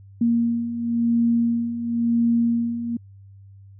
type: beating tone pair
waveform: sine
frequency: 233.1 / 234.06 Hz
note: A#3 / A#3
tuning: 0 / +7 cents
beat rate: 0.96 Hz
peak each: -25 / -19 dBFS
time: 0.21-2.97 s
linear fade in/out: 5 ms
effects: added 98 Hz sine -43 dBFS peak until 3.79 s